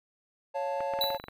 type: chord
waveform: triangle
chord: Db augmented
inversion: none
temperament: equal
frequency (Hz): 554.4 / 698.5 / 880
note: Db5 / F5 / A5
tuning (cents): 0 / 0 / 0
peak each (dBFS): -30 / -36 / -32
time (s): 0.54-1.18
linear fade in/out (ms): 20
type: clicks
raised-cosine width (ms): 0.5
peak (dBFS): -24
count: 9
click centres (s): 0.806 / 0.937 / 0.989 / 1.04 / 1.104 / 1.147 / 1.199 / 1.24 / 1.284
type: tone with exponential decay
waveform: square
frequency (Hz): 3951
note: B7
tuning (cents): 0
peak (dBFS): -24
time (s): 1.01-1.29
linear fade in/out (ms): 2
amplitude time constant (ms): 60
effects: none